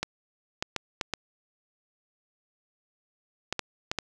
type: clicks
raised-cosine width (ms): 0.2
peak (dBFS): -11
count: 9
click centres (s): 0.03 / 0.625 / 0.763 / 1.012 / 1.137 / 3.526 / 3.593 / 3.915 / 3.987
effects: none